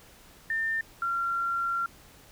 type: tone pair in turn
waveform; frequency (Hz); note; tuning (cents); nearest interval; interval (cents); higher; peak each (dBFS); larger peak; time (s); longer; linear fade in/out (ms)
sine; 1800 / 1374.4; A6 / F6; +39 / -28; perfect fourth; 467; first; -26; neither; 0.5-0.81 / 1.02-1.86; second; 2
effects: pink hiss -54 dBFS RMS until 2.31 s